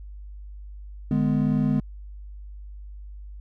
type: chord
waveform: triangle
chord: G# diminished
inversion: second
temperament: just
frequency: 149.51 / 207.7 / 249.2 Hz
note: D3 / G#3 / B3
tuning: +31 / 0 / +16 cents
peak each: -22 dBFS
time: 1.11-1.8 s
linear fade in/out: 2 ms
effects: added 50 Hz sine -37 dBFS peak until 3.4 s